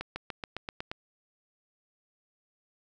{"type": "accelerating click train", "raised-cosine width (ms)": 0.3, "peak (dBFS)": -19, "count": 8, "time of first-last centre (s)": [0.01, 0.915], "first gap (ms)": 150, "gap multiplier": 0.95, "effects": []}